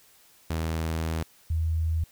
sawtooth / sine tone pair in turn, 80.8 / 80.8 Hz, E2 / E2, -34 / -34 cents, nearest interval unison, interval 0 cents, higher neither, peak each -23 dBFS, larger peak neither, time 0.5-1.23 / 1.5-2.04 s, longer first, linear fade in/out 5 ms, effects white hiss -58 dBFS RMS until 2.11 s

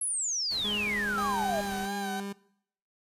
sine exponential sweep, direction down, 11220 to 600 Hz, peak -28 dBFS, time 0.01-1.61 s, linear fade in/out 5 ms
pink noise, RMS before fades -44 dBFS, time 0.5-1.87 s, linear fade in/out 20 ms
30% pulse tone with pitch glide, 207.7 to 199.35 Hz, G#3 to G3, 0 to +29 cents, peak -32 dBFS, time 0.64-2.33 s, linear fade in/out 10 ms, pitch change -71 cents, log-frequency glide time 0.88-1.66 s
30% pulse tone with vibrato, 784 Hz, G5, in tune, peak -31 dBFS, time 1.18-2.2 s, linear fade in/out 0 ms, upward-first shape sine, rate 2.9 Hz, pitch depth 61 cents each way
effects noise-tail reverb RT60 0.7 s tail -21 dB re dry + resampled to 32000 Hz

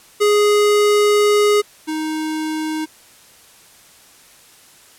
square tone pair in turn, 415.3 / 312.2 Hz, G#4 / D#4, 0 / +6 cents, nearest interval perfect fourth, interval 494 cents, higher first, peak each -12 / -21 dBFS, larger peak first, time 0.2-1.62 / 1.87-2.86 s, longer first, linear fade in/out 20 ms, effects white hiss -47 dBFS RMS until 4.98 s + low-pass 12000 Hz 12 dB/octave

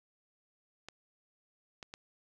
clicks, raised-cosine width 0.2 ms, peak -27 dBFS, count 3, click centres 0.886 / 1.828 / 1.939 s, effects none

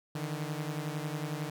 sawtooth beating tone pair, 148.2 / 159.2 Hz, D3 / D#3, +16 / +40 cents, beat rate 11 Hz, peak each -32 / -34 dBFS, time 0.15-1.5 s, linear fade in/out 5 ms, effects none

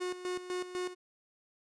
45% pulse tone with tremolo, 362.6 Hz, F#4, 35 cents flat, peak -33 dBFS, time 0-0.95 s, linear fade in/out 20 ms, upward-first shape square, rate 4 Hz, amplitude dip 70%, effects resampled to 22050 Hz

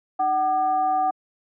sine tone with frequency modulation, 754 Hz, F#5, 32 cents sharp, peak -18 dBFS, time 0.19-1.11 s, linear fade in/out 10 ms, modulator 448 Hz, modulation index 0.52, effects high-pass 400 Hz 12 dB/octave

